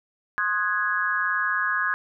sine chord, Ab dominant seventh, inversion first, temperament equal with one note detuned, 1059.9 / 1244.5 / 1480 / 1661.2 Hz, C6 / Eb6 / Gb6 / Ab6, +22 / 0 / 0 / 0 cents, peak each -30 / -29 / -29 / -24 dBFS, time 0.38-1.94 s, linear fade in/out 0 ms, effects none

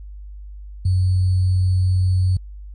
sine tone with sample-and-hold, 92.5 Hz, F#2, in tune, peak -14 dBFS, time 0.85-2.37 s, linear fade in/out 5 ms, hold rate 4410 Hz, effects added 50 Hz sine -33 dBFS peak until 2.74 s + resampled to 24000 Hz

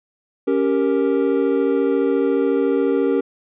triangle chord, G diminished, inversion second, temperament equal, 277.2 / 392 / 466.2 Hz, Db4 / G4 / Bb4, 0 / 0 / 0 cents, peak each -18 dBFS, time 0.47-3.21 s, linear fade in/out 10 ms, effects resampled to 8000 Hz

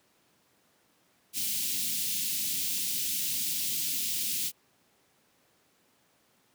white band-stop noise, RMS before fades -31 dBFS, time 1.33-4.52 s, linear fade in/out 50 ms, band 260 to 2700 Hz, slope 24 dB/octave, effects pink hiss -67 dBFS RMS until 6.54 s + high-pass 150 Hz 12 dB/octave

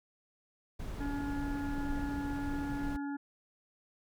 brown noise, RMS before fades -39 dBFS, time 0.79-2.97 s, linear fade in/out 10 ms
harmonic tone, 283.2 Hz, C#4, 37 cents sharp, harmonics 1 / 3 / 5 / 6, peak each -35 / -45 / -49 / -51 dBFS, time 1-3.17 s, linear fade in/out 10 ms
effects none

